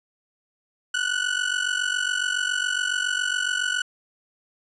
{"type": "ring-modulated tone", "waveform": "30% pulse", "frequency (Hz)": 1481, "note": "F#6", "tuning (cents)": 1, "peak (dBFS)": -17, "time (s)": [0.94, 3.82], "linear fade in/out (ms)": 2, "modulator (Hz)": 23.6, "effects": ["resampled to 24000 Hz"]}